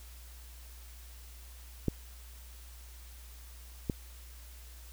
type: clicks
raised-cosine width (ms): 3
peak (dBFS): -15 / -17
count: 2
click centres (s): 1.883 / 3.898
effects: added 60 Hz sine -48 dBFS peak until 4.92 s + white hiss -56 dBFS RMS until 4.92 s